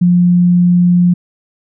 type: tone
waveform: sine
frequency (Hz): 176.7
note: F3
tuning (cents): +21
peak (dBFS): -6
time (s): 0.01-1.14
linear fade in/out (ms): 10
effects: none